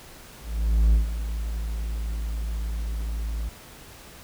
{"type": "tone with ADSR envelope", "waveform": "triangle", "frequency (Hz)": 55, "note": "A1", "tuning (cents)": 0, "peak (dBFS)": -12, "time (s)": [0.41, 3.49], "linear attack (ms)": 520, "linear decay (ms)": 130, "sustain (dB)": -12, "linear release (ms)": 5, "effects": ["pink hiss -46 dBFS RMS until 4.23 s"]}